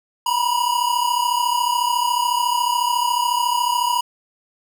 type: tone pair together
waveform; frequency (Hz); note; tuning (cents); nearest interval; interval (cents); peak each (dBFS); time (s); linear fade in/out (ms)
square; 953.8 / 987.8; A#5 / B5; +39 / 0; minor second; 61; -21; 0.26-4.01; 5
effects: none